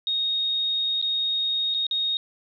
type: tone with dropouts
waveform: sine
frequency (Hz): 3729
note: A#7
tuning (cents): 0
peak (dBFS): -22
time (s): 0.07-2.17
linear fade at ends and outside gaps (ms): 1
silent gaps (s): 1.015-1.025 / 1.741-1.746 / 1.867-1.911
effects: none